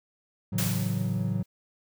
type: chord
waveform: triangle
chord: F# minor seventh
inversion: first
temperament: equal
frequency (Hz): 110 / 138.59 / 164.81 / 185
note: A2 / C#3 / E3 / F#3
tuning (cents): 0 / 0 / 0 / 0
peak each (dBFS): -28 / -31 / -32 / -28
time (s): 0.52-1.43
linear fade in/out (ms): 10
type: noise with exponential decay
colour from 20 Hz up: white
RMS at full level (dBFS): -29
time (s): 0.58-1.46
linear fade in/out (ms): 5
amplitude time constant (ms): 190
effects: none